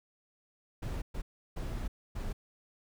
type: noise bursts at uneven times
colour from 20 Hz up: brown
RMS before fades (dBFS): -36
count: 4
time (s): 0.82-1.02 / 1.14-1.22 / 1.56-1.88 / 2.15-2.33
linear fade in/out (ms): 10
effects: none